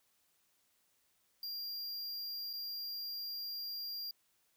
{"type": "tone with dropouts", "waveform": "square", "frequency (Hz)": 4776, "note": "D8", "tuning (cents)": 28, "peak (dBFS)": -40, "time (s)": [1.43, 4.11], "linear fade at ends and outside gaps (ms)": 2, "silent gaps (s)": [2.531, 2.535], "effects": ["white hiss -75 dBFS RMS until 4.56 s"]}